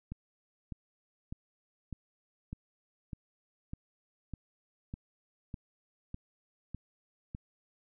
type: click train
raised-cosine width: 5 ms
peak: -27 dBFS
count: 13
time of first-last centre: 0.12-7.349 s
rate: 1.66 Hz
effects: none